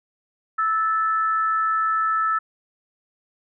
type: tone pair together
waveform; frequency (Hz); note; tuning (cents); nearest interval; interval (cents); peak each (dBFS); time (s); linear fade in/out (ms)
sine; 1313 / 1752.6; E6 / A6; -7 / -7; perfect fourth; 500; -19 / -28; 0.58-2.39; 10
effects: none